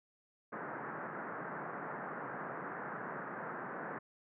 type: band-pass noise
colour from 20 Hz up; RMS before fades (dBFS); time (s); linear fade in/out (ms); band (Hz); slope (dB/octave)
white; -43; 0.52-3.99; 10; 130 to 1700; 48
effects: none